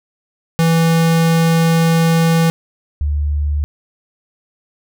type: tone pair in turn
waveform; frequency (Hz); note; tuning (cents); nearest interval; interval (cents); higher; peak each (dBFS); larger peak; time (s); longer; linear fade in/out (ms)
square / sine; 164.81 / 73.41; E3 / D2; 0 / 0; octave + major second; 1400; first; -11 / -14; first; 0.59-2.5 / 3.01-3.64; first; 0
effects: none